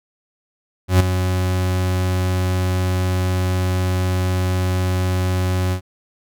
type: tone with ADSR envelope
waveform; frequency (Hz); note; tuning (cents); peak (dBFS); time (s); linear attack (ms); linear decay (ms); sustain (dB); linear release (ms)
40% pulse; 92; F#2; -9; -7; 0.88-5.81; 120; 11; -9; 86
effects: none